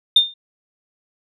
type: tone with exponential decay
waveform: sine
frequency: 3624 Hz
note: A#7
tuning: 50 cents flat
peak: -4 dBFS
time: 0.16-0.34 s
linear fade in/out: 5 ms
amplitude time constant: 39 ms
effects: tanh soft clip ceiling -4 dBFS